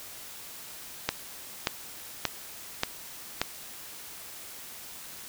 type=click train; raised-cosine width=0.2 ms; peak=-7 dBFS; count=5; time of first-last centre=1.09-3.416 s; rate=1.72 Hz; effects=white hiss -44 dBFS RMS until 5.28 s